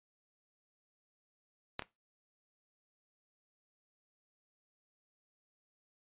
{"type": "clicks", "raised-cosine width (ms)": 0.3, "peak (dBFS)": [-19, -26], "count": 2, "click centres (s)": [1.794, 1.822], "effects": ["noise-tail reverb RT60 0.2 s tail -17 dB re dry", "resampled to 8000 Hz"]}